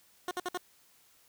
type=tone bursts; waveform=15% pulse; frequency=360 Hz; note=F#4; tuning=47 cents flat; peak=-26 dBFS; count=4; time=0.28-0.575 s; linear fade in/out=2 ms; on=31 ms; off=57 ms; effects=white hiss -64 dBFS RMS until 1.28 s